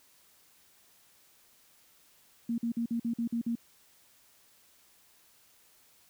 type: tone bursts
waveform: sine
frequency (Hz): 233.1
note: A#3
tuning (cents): 0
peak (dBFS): -28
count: 8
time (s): 2.49-3.554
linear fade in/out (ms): 5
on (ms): 91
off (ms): 48
effects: white hiss -63 dBFS RMS until 6.09 s